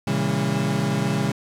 35% pulse chord, A# half-diminished seventh, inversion none, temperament equal with one note detuned, 116.54 / 138.59 / 164.81 / 202.4 Hz, A#2 / C#3 / E3 / G#3, 0 / 0 / 0 / -44 cents, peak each -28 / -23 / -26 / -23 dBFS, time 0.07-1.32 s, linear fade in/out 5 ms, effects low-pass 10000 Hz 12 dB/octave + 8-bit

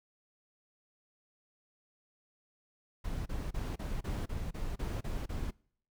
brown noise bursts, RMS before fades -36 dBFS, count 10, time 3.04-5.51 s, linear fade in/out 10 ms, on 220 ms, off 30 ms, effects noise-tail reverb RT60 0.6 s tail -25 dB re dry

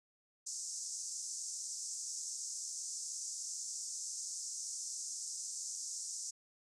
pink band-pass noise, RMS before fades -43 dBFS, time 0.46-6.31 s, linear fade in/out 10 ms, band 5600 to 8300 Hz, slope 48 dB/octave, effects none

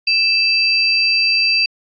sine tone pair together, 2637 / 4699 Hz, E7 / D8, 0 / 0 cents, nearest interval minor seventh, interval 1000 cents, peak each -15 dBFS, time 0.07-1.66 s, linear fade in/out 5 ms, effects AAC 48 kbps

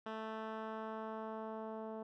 10% pulse tone with low-pass filter sweep, 220 Hz, A3, in tune, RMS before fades -44 dBFS, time 0.06-2.03 s, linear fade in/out 5 ms, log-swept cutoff 2400 to 680 Hz, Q 0.95, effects none

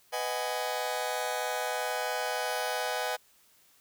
sawtooth chord, G# minor seventh, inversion first, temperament just, 498.4 / 623 / 747.5 / 830.6 Hz, B4 / D#5 / F#5 / G#5, +16 / +2 / +17 / 0 cents, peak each -32 dBFS, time 0.12-3.17 s, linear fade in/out 20 ms, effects white hiss -63 dBFS RMS until 3.8 s

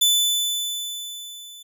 sawtooth tone with level ramp, 3500 Hz, A7, 10 cents flat, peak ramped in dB -11 to -37 dBFS, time 0.01-1.63 s, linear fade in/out 10 ms, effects none

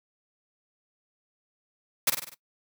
white noise with echo, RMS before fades -22 dBFS, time 2.07-2.1 s, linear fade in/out 5 ms, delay 49 ms, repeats 5, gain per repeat -5 dB, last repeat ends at 2.345 s, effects noise-tail reverb RT60 0.1 s tail -19 dB re dry + high-pass 150 Hz 12 dB/octave

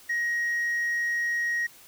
sine tone with tanh clipping, 1886 Hz, A#6, 20 cents sharp, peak -25 dBFS, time 0.09-1.67 s, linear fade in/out 10 ms, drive 1 dB, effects white hiss -52 dBFS RMS until 1.87 s

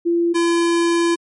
sine / square tone pair in turn, 341.3 / 339.5 Hz, F4 / F4, -40 / -49 cents, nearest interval unison, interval 9 cents, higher first, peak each -14 / -15 dBFS, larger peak first, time 0.05-0.34 / 0.34-1.16 s, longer second, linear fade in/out 20 ms, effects MP3 48 kbps

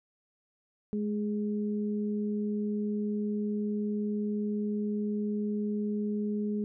sine tone pair together, 209.8 / 415.3 Hz, G#3 / G#4, +18 / 0 cents, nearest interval octave, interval 1182 cents, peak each -29 / -36 dBFS, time 0.93-6.64 s, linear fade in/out 0 ms, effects none

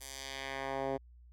10% pulse tone with band-pass filter sweep, 135.3 Hz, C#3, 42 cents flat, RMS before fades -39 dBFS, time 0-0.98 s, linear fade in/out 20 ms, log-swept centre 10000 to 450 Hz, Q 0.95, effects added 60 Hz sine -54 dBFS peak until 1.32 s

